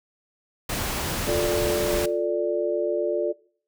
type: noise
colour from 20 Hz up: pink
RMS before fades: -28 dBFS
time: 0.69-2.06 s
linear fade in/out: 5 ms
type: chord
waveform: sine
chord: D minor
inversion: first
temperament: just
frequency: 352.4 / 440.5 / 587.3 Hz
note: F4 / A4 / D5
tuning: +16 / +2 / 0 cents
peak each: -26 / -27 / -25 dBFS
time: 1.27-3.33 s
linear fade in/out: 20 ms
effects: noise-tail reverb RT60 0.5 s tail -21 dB re dry